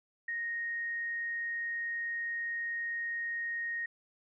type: tone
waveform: sine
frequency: 1864.7 Hz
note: A#6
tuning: in tune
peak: -33 dBFS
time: 0.28-3.86 s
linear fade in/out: 5 ms
effects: none